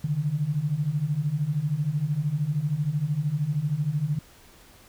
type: beating tone pair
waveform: sine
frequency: 140.1 / 153.1 Hz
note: C#3 / D#3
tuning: +19 / -28 cents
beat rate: 13 Hz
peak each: -28 / -25 dBFS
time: 0.04-4.19 s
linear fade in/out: 5 ms
effects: pink hiss -53 dBFS RMS until 4.88 s